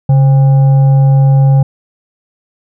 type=tone with frequency modulation; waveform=sine; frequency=138 Hz; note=C#3; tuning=7 cents flat; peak=-4 dBFS; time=0.09-1.63 s; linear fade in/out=5 ms; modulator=666 Hz; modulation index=0.22; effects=none